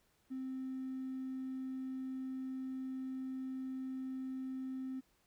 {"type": "tone with hard clipping", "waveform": "triangle", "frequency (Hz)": 261.6, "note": "C4", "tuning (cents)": 0, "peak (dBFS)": -39, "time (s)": [0.3, 5.01], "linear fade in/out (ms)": 20, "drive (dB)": 3, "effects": ["pink hiss -74 dBFS RMS until 5.26 s"]}